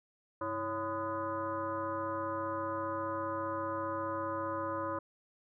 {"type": "tone with frequency modulation", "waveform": "sine", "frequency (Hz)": 784, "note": "G5", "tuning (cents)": 0, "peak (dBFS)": -33, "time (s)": [0.41, 4.99], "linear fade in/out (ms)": 5, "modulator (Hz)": 229, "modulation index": 2.3, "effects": []}